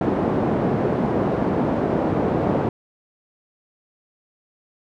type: band-pass noise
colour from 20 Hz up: pink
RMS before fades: -21 dBFS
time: 0.01-2.69 s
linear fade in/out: 2 ms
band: 170 to 630 Hz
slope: 12 dB/octave
effects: none